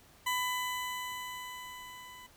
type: tone with level ramp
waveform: 20% pulse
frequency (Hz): 1000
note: B5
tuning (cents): +21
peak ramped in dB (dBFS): -24 to -44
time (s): 0.26-2.27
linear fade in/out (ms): 10
effects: pink hiss -60 dBFS RMS until 2.36 s